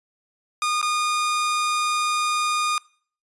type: tone with dropouts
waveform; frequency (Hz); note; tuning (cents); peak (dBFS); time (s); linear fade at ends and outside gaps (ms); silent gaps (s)
sawtooth; 1222; D#6; -32; -17; 0.62-2.78; 1; 0.815-0.827
effects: noise-tail reverb RT60 0.5 s tail -24 dB re dry + resampled to 24000 Hz